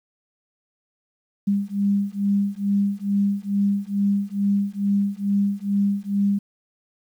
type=beating tone pair; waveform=sine; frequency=199.4 / 201.7 Hz; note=G3 / G3; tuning=+30 / +50 cents; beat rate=2.3 Hz; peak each=-22 dBFS; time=1.47-6.39 s; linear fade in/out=10 ms; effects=9-bit